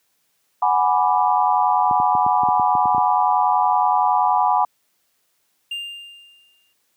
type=chord; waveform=sine; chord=G# half-diminished seventh; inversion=third; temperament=equal; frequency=740 / 830.6 / 987.8 / 1174.7 Hz; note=F#5 / G#5 / B5 / D6; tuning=0 / 0 / 0 / 0 cents; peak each=-20 / -19 / -19 / -24 dBFS; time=0.62-4.65 s; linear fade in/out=5 ms
type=clicks; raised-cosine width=3 ms; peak=-18 dBFS; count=11; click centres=1.911 / 2 / 2.151 / 2.264 / 2.434 / 2.487 / 2.597 / 2.752 / 2.856 / 2.947 / 2.981 s
type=tone with exponential decay; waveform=triangle; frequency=2800 Hz; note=F7; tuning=4 cents sharp; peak=-22 dBFS; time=5.71-6.73 s; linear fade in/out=5 ms; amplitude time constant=220 ms
effects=white hiss -67 dBFS RMS until 6.96 s + high-pass 100 Hz 12 dB/octave